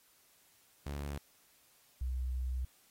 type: tone pair in turn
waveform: sawtooth / sine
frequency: 71.5 / 63.39 Hz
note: D2 / B1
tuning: -46 / +46 cents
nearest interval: major second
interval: 208 cents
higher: first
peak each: -34 / -33 dBFS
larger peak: second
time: 0.86-1.18 / 2.01-2.65 s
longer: second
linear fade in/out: 5 ms
effects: white hiss -67 dBFS RMS until 2.9 s + AAC 48 kbps